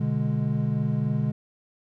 triangle chord, G# diminished, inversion first, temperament equal, 123.47 / 146.83 / 207.7 Hz, B2 / D3 / G#3, 0 / 0 / 0 cents, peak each -25 / -24 / -26 dBFS, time 0-1.32 s, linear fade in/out 10 ms, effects none

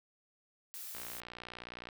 blue noise, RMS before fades -45 dBFS, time 0.74-1.2 s, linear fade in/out 0 ms
click train, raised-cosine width 0.3 ms, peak -29 dBFS, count 57, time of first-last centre 0.95-1.888 s, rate 59.7 Hz
effects none

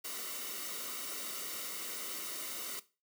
white noise with comb filter, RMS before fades -41 dBFS, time 0.04-2.8 s, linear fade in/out 10 ms, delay 1.2 ms, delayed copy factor -0.6, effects noise-tail reverb RT60 0.3 s tail -17 dB re dry + high-pass 200 Hz 12 dB/octave

